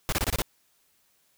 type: noise bursts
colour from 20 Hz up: pink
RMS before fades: -26 dBFS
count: 6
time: 0.09-0.419 s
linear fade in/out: 0 ms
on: 34 ms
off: 25 ms
effects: white hiss -67 dBFS RMS until 1.37 s